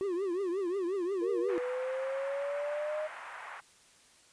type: tone with vibrato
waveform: triangle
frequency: 370.5 Hz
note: F#4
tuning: 2 cents sharp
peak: -28 dBFS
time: 0.01-1.58 s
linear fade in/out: 0 ms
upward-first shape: triangle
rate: 5.6 Hz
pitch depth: 180 cents each way
type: linear sweep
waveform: sine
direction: up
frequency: 460.6 to 620 Hz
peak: -32 dBFS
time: 1.21-3.08 s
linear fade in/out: 20 ms
type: band-pass noise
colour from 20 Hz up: pink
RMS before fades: -45 dBFS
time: 1.48-3.61 s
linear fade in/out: 20 ms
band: 800 to 2100 Hz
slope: 24 dB/octave
effects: white hiss -61 dBFS RMS until 4.32 s + resampled to 22050 Hz